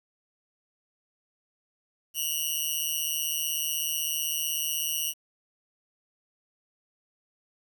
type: tone with amplitude modulation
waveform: 5% pulse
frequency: 2889 Hz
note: F#7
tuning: 42 cents flat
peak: -15 dBFS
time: 2.14-5.14 s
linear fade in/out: 50 ms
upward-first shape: sine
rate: 156 Hz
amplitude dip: 90%
effects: 9-bit